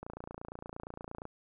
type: click train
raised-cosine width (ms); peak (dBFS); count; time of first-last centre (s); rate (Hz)
1; -28; 36; 0.03-1.254; 28.6
effects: none